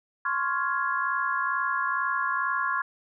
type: chord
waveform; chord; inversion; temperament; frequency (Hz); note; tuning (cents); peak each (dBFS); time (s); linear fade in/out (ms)
sine; Db major seventh; third; equal with one note detuned; 1046.5 / 1108.7 / 1396.9 / 1667.9; C6 / Db6 / F6 / Ab6; 0 / 0 / 0 / +7; -30; 0.25-2.82; 5
effects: none